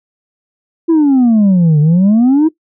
sine exponential two-way sweep, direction down then up, 339.3 to 146.1 to 328.5 Hz, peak -3 dBFS, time 0.88-2.49 s, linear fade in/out 20 ms, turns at 1.8 s, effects noise-tail reverb RT60 0.1 s tail -17 dB re dry + tanh soft clip ceiling -5 dBFS

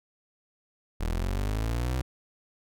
30% pulse linear sweep, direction up, 38.31 to 65.41 Hz, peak -24 dBFS, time 1-2.02 s, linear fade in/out 10 ms, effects none

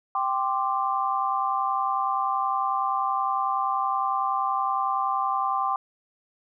sine chord, G suspended fourth, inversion none, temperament just, 784 / 1045.3 / 1176 Hz, G5 / C6 / D6, 0 / -2 / +2 cents, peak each -27 dBFS, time 0.15-5.76 s, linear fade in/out 2 ms, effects none

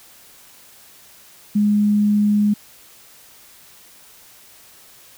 sine tone, 207.7 Hz, G#3, in tune, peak -13 dBFS, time 1.55-2.54 s, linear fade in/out 10 ms, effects white hiss -47 dBFS RMS until 5.17 s

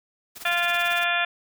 white noise with tremolo, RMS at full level -37 dBFS, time 0.35-1.05 s, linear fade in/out 20 ms, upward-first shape sine, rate 18 Hz, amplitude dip 80%
harmonic tone, 347.2 Hz, F4, 10 cents flat, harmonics 2 / 3 / 4 / 5 / 6 / 7 / 8 / 9 / 10, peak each -28 / -36 / -28 / -26 / -39 / -27 / -33 / -39 / -31 dBFS, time 0.45-1.25 s, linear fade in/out 5 ms
effects none

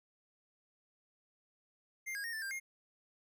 square tone with pitch steps, 2100 / 1636 / 1850 / 1766 / 1590 / 2133 Hz, C7 / G#6 / A#6 / A6 / G6 / C7, +6 / -26 / -14 / +6 / +24 / +33 cents, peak -39 dBFS, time 2.06-2.6 s, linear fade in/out 20 ms, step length 90 ms, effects none

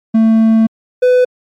triangle tone pair in turn, 223 / 500.6 Hz, A3 / B4, +23 / +23 cents, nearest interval octave + major second, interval 1400 cents, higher second, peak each -4 dBFS, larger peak neither, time 0.14-0.67 / 1.02-1.25 s, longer first, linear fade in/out 10 ms, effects MP3 64 kbps

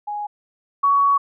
sine tone pair in turn, 830.6 / 1123.2 Hz, G#5 / C#6, 0 / +22 cents, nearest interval perfect fourth, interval 522 cents, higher second, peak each -24 / -13 dBFS, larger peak second, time 0.07-0.27 / 0.83-1.18 s, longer second, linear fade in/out 10 ms, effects none

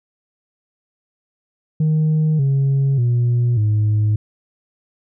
sine tone with pitch steps, 155.56 / 137 / 120.65 / 106.25 Hz, D#3 / C#3 / B2 / G#2, 0 / -20 / -40 / +40 cents, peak -11 dBFS, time 1.8-4.16 s, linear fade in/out 5 ms, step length 590 ms, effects tanh soft clip ceiling -12 dBFS

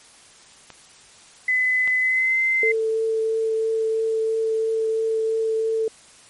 clicks, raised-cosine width 0.3 ms, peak -23 / -19 dBFS, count 2, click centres 0.703 / 1.876 s
sine tone with pitch glide, 2016 to 2073 Hz, B6 to C7, +35 to -17 cents, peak -17 dBFS, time 1.48-2.72 s, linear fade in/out 5 ms, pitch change +48 cents, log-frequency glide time 1.99-2.4 s
sine tone with vibrato, 444.9 Hz, A4, 19 cents sharp, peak -19 dBFS, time 2.63-5.88 s, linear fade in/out 2 ms, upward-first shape triangle, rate 3 Hz, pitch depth 10 cents each way
effects white hiss -49 dBFS RMS until 6.29 s + MP3 48 kbps

